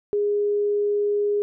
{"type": "tone", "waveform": "sine", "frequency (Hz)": 411.8, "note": "G#4", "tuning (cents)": -15, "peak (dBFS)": -19, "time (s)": [0.13, 1.42], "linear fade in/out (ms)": 0, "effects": []}